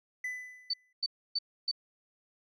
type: tone with exponential decay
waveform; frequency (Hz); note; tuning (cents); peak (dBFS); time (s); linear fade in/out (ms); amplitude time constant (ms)
triangle; 2000; B6; +21; -30; 0.24-0.93; 5; 150
type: tone bursts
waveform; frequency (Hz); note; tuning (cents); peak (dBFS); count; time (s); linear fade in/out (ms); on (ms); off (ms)
sine; 4543; C#8; +42; -28; 4; 0.7-1.714; 5; 36; 290
effects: none